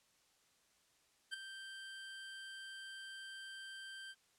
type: tone with ADSR envelope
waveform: 25% pulse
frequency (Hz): 1568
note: G6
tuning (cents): 0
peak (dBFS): -34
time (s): 1.31-4.15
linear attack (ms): 27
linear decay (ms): 10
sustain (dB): -10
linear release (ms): 46
effects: white hiss -73 dBFS RMS until 4.38 s + low-pass 9000 Hz 12 dB/octave